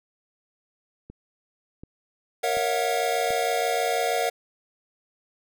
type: click train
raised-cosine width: 3 ms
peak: -28 dBFS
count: 4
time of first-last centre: 1.1-3.306 s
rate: 1.36 Hz
type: chord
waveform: square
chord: F# dominant seventh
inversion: first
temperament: equal with one note detuned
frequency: 466.2 / 554.4 / 659.3 / 725.6 Hz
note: A#4 / C#5 / E5 / F#5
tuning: 0 / 0 / 0 / -34 cents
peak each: -29 / -31 / -30 / -27 dBFS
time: 2.43-4.3 s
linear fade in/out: 10 ms
effects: none